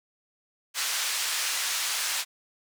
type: band-pass noise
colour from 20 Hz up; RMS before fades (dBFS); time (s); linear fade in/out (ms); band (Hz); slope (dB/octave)
white; -29; 0.74-2.25; 50; 1100 to 7700; 12
effects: none